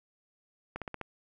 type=slowing click train; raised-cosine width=0.5 ms; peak=-22 dBFS; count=5; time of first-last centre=0.76-1.013 s; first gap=57 ms; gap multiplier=1.07; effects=none